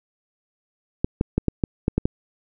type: clicks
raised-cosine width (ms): 3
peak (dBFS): -6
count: 8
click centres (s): 1.045 / 1.211 / 1.38 / 1.483 / 1.638 / 1.881 / 1.98 / 2.055
effects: none